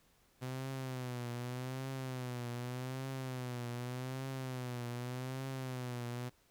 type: tone with vibrato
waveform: sawtooth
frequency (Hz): 126.8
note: B2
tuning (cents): +46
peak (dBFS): -35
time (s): 0.41-6.3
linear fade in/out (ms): 20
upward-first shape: triangle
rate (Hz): 0.84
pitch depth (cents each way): 100
effects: pink hiss -70 dBFS RMS until 6.5 s